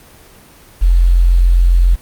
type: tone with quantisation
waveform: sine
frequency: 43.65 Hz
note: F1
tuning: in tune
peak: -6 dBFS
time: 0.81-1.96 s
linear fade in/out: 20 ms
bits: 6
effects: pink hiss -42 dBFS RMS until 2.01 s + Opus 24 kbps